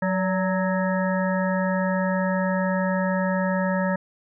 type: harmonic tone with a mistuned harmonic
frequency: 185.3 Hz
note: F#3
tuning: 3 cents sharp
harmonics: 1 / 3 / 5 / 7 / 9 / 10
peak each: -23 / -26 / -30 / -35 / -32 / -35 dBFS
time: 0.02-3.96 s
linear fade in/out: 5 ms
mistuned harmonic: 3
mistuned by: +45 cents
effects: none